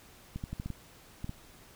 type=clicks; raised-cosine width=5 ms; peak=-24 dBFS; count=8; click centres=0.36 / 0.439 / 0.53 / 0.599 / 0.66 / 0.703 / 1.244 / 1.294 s; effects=pink hiss -56 dBFS RMS until 1.75 s